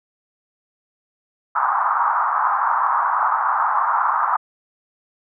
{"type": "band-pass noise", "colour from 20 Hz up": "white", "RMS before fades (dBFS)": -19, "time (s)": [1.55, 4.37], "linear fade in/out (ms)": 10, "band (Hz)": [830, 1300], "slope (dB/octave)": 48, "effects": []}